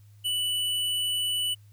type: tone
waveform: square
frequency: 2969 Hz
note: F#7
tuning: 5 cents sharp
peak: -26 dBFS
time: 0.24-1.55 s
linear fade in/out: 20 ms
effects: added 103 Hz sine -50 dBFS peak until 1.72 s + white hiss -67 dBFS RMS until 1.72 s